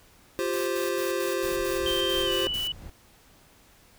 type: chord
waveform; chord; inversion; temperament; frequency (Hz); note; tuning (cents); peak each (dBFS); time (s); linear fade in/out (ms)
square; F suspended second; none; equal; 349.2 / 392 / 523.3; F4 / G4 / C5; 0 / 0 / 0; -31; 0.39-2.47; 0
type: noise bursts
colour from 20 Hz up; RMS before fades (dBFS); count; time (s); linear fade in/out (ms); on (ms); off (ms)
white; -40; 10; 0.53-2.677; 5; 140; 83
type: noise with tremolo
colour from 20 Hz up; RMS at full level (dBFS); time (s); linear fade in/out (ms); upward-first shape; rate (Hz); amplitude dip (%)
brown; -40; 1.43-2.9; 5; sine; 2.9; 45
type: tone with pitch glide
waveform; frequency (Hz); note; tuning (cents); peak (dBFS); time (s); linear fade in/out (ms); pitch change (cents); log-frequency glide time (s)
sine; 3136 to 2963; G7 to F#7; 0 to +2; -27; 1.86-2.72; 2; -98; 2.25-2.3
effects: pink hiss -57 dBFS RMS until 3.98 s